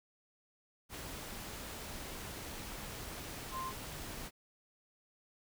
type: tone in noise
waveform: sine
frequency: 1046.5 Hz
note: C6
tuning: in tune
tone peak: -38 dBFS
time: 3.51-3.73 s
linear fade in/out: 50 ms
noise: pink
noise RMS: -45 dBFS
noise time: 0.89-4.31 s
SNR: +4 dB
effects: none

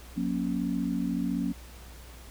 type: tone cluster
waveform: sine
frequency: 181.5 / 236 / 277.4 Hz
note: F#3 / A#3 / C#4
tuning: -33 / +22 / +1 cents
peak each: -31 dBFS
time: 0.16-1.53 s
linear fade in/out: 20 ms
effects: added 60 Hz sine -46 dBFS peak until 2.3 s + pink hiss -51 dBFS RMS until 2.3 s

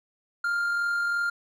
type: tone with amplitude modulation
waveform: triangle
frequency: 1400 Hz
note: F6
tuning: 4 cents sharp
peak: -21 dBFS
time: 0.44-1.3 s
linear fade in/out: 5 ms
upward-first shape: sine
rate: 42.9 Hz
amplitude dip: 25%
effects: none

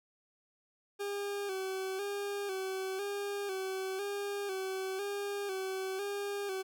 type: tone with vibrato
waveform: 40% pulse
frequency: 392 Hz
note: G4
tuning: in tune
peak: -34 dBFS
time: 0.99-6.63 s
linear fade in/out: 20 ms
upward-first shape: square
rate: 1 Hz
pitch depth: 53 cents each way
effects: none

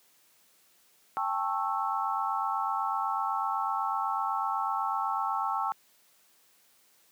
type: chord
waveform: sine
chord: A dominant seventh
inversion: third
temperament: just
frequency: 792 / 880 / 1100 / 1320 Hz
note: G5 / A5 / C#6 / E6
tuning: +18 / 0 / -14 / +2 cents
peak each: -33 dBFS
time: 1.17-5.72 s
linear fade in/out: 0 ms
effects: white hiss -64 dBFS RMS until 7.11 s + high-pass 150 Hz 12 dB/octave

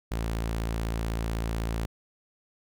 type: tone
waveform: sawtooth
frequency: 56 Hz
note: A1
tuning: 31 cents sharp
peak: -24 dBFS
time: 0.11-1.86 s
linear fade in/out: 10 ms
effects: none

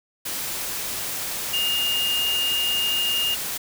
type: tone in noise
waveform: sine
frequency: 2832 Hz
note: F7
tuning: 23 cents sharp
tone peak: -21 dBFS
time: 1.53-3.35 s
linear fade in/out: 10 ms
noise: white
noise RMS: -29 dBFS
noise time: 0.25-3.58 s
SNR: +5 dB
effects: none

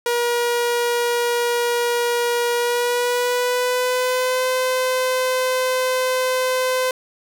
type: tone with pitch glide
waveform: sawtooth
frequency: 477.9 to 512.2 Hz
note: A#4 to C5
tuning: +43 to -37 cents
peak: -14 dBFS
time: 0.06-6.91 s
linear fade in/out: 2 ms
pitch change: +120 cents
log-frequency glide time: 2.54-4.46 s
effects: none

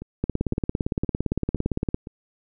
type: two click trains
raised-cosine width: 3 ms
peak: -10 / -22 dBFS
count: 31 / 5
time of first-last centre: 0.24-1.945 / 0.02-2.071 s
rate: 17.6 / 1.95 Hz
effects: none

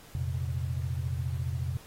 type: chord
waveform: sine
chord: F suspended fourth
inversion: none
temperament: equal with one note detuned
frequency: 86.06 / 116.54 / 130.81 Hz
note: F2 / Bb2 / C3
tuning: -25 / 0 / 0 cents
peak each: -32 / -36 / -33 dBFS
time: 0.15-1.77 s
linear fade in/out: 0 ms
effects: pink hiss -53 dBFS RMS until 1.86 s + AAC 48 kbps

